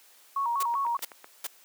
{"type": "tone with vibrato", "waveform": "sine", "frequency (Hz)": 1021, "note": "C6", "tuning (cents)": -43, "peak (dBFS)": -25, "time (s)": [0.36, 0.97], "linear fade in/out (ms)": 5, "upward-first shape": "square", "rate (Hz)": 5.1, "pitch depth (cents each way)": 140}
{"type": "noise bursts", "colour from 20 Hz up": "white", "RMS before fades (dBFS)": -33, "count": 3, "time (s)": [0.6, 1.47], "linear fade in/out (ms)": 5, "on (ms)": 30, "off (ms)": 390}
{"type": "click train", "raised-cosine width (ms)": 0.5, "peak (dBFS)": -28, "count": 5, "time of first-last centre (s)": [0.74, 1.244], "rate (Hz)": 7.94}
{"effects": ["white hiss -57 dBFS RMS until 1.64 s", "high-pass 400 Hz 12 dB/octave"]}